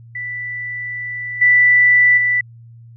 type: tone with level steps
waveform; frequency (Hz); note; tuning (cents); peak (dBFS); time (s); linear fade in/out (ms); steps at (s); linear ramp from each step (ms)
sine; 1975.5; B6; 0; -23 / -8 / -13; 0.15-2.41; 5; 1.41 / 2.17; 10
effects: added 116 Hz sine -38 dBFS peak until 2.96 s